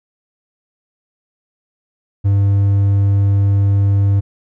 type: tone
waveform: triangle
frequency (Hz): 99.6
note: G2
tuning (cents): +28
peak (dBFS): -8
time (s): 2.24-4.21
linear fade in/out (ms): 20
effects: none